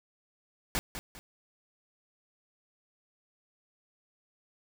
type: noise with echo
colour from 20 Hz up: pink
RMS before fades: -30 dBFS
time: 0.75-0.79 s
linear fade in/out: 0 ms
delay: 200 ms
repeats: 2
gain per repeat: -9 dB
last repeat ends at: 1.19 s
effects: none